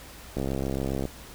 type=click train; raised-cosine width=2 ms; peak=-16 dBFS; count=47; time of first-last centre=0.37-1.054 s; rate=67.3 Hz; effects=added 60 Hz sine -49 dBFS peak until 1.34 s + pink hiss -46 dBFS RMS until 1.34 s